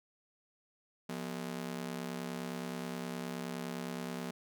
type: ring-modulated tone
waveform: sawtooth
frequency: 208.2 Hz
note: G#3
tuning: 5 cents sharp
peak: -31 dBFS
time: 1.09-4.31 s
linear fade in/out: 5 ms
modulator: 34.8 Hz
effects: none